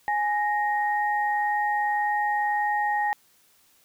sine tone pair together, 833.5 / 1864.7 Hz, G#5 / A#6, +6 / 0 cents, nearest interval octave + major second, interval 1394 cents, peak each -23 / -28 dBFS, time 0.08-3.13 s, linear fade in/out 0 ms, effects white hiss -61 dBFS RMS until 3.84 s

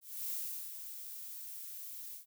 violet noise with ADSR envelope, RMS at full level -38 dBFS, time 0.01-2.26 s, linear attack 280 ms, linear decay 420 ms, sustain -8 dB, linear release 120 ms, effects none

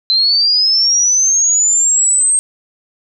sine linear sweep, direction up, 4054 to 8430 Hz, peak -9 dBFS, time 0.1-2.39 s, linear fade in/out 0 ms, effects none

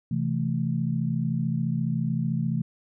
sine chord, A minor, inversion first, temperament equal, 130.81 / 164.81 / 220 Hz, C3 / E3 / A3, 0 / 0 / 0 cents, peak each -28 / -27 / -29 dBFS, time 0.11-2.62 s, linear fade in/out 5 ms, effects none

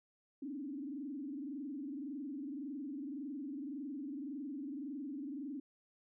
sine tone with frequency modulation, 281.4 Hz, C#4, 26 cents sharp, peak -40 dBFS, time 0.42-5.6 s, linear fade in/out 5 ms, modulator 21.8 Hz, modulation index 1.3, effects none

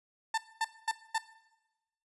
30% pulse tone bursts, 893 Hz, A5, 25 cents sharp, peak -25 dBFS, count 4, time 0.34-1.182 s, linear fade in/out 5 ms, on 38 ms, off 230 ms, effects noise-tail reverb RT60 1.0 s tail -17 dB re dry + resampled to 24000 Hz

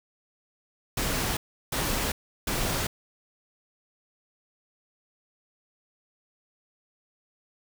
pink noise bursts, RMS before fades -28 dBFS, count 3, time 0.97-2.87 s, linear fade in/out 5 ms, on 400 ms, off 350 ms, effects none

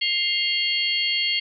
sine tone cluster, 2108 / 2799 / 3233 / 4398 Hz, C7 / F7 / G#7 / C#8, +12 / +3 / -47 / -14 cents, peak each -26 dBFS, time 0.01-1.4 s, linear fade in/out 10 ms, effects none

